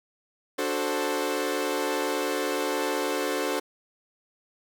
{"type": "chord", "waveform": "sawtooth", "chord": "D dominant seventh", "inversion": "none", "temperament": "equal with one note detuned", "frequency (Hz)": [293.7, 370, 440, 526], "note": ["D4", "F#4", "A4", "C5"], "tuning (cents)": [0, 0, 0, 9], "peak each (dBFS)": [-28, -28, -27, -27], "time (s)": [0.58, 3.6], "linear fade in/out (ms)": 10, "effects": []}